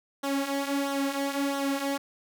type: tone with flanger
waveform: sawtooth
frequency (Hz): 278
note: C#4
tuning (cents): +5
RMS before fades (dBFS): -29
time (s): 0.23-1.98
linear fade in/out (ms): 10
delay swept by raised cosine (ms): 0.41 to 4.41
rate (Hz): 1.5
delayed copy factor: -0.65
effects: none